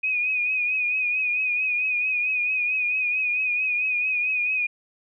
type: tone with vibrato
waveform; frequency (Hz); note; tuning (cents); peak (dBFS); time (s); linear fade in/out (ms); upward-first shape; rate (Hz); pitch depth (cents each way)
sine; 2489; D#7; 0; -21; 0.03-4.67; 10; triangle; 4.5; 56
effects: none